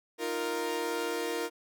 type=chord; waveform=sawtooth; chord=Eb suspended second; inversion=none; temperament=equal; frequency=311.1 / 349.2 / 466.2 Hz; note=Eb4 / F4 / Bb4; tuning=0 / 0 / 0 cents; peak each=-35 / -32 / -29 dBFS; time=0.18-1.5 s; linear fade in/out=50 ms; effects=none